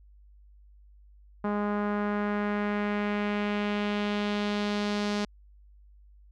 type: tone with low-pass filter sweep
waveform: sawtooth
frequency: 206.6 Hz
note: G#3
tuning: 9 cents flat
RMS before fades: -29 dBFS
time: 1.44-5.25 s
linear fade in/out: 5 ms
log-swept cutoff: 1200 to 5100 Hz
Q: 1.6
effects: added 50 Hz sine -52 dBFS peak until 6.31 s